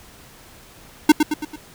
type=tone with echo; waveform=square; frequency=304.1 Hz; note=D#4; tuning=40 cents flat; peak=-7 dBFS; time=1.09-1.12 s; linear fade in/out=5 ms; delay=110 ms; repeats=4; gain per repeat=-6 dB; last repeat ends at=1.56 s; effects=pink hiss -46 dBFS RMS until 1.74 s